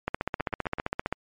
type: two click trains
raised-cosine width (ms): 0.5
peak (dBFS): -18 / -12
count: 4 / 17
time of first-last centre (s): 0.4-0.785 / 0.08-1.126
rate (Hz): 7.8 / 15.3
effects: MP3 48 kbps